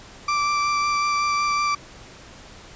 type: tone with vibrato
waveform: 35% pulse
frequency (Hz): 1171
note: D6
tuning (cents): -5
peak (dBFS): -18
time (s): 0.28-1.75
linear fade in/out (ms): 5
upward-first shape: sine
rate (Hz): 5.4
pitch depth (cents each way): 9
effects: pink hiss -44 dBFS RMS until 2.75 s + resampled to 16000 Hz